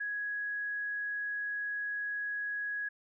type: tone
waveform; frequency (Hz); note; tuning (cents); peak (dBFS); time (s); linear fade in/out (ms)
sine; 1667; G#6; +6; -33; 0-2.89; 10
effects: none